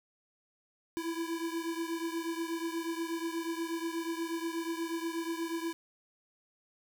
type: beating tone pair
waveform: square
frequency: 329.6 / 337.9 Hz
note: E4 / E4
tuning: 0 / +43 cents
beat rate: 8.3 Hz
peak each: -36 / -39 dBFS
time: 0.97-5.73 s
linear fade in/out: 0 ms
effects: none